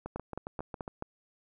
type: two click trains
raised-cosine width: 1 ms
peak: -22 / -24 dBFS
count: 5 / 7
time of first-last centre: 0.16-1.024 / 0.06-0.879 s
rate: 4.63 / 7.33 Hz
effects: none